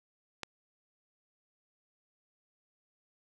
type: click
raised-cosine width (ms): 0.2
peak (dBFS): -19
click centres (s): 0.433
effects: none